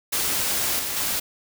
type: noise with level steps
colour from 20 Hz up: white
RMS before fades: -24 / -28 / -25 dBFS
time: 0.12-1.2 s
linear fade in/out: 10 ms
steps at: 0.79 / 0.96 s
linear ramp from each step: 5 ms
effects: none